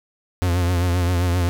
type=tone with vibrato; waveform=45% pulse; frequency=88.4 Hz; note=F2; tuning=22 cents sharp; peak=-17 dBFS; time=0.42-1.49 s; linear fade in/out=0 ms; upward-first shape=triangle; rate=7.6 Hz; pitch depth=67 cents each way; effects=none